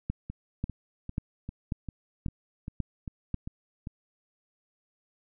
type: two click trains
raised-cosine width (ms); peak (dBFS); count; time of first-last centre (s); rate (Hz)
5; -17 / -24; 7 / 10; 0.1-3.343 / 0.3-3.871; 1.85 / 2.52
effects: none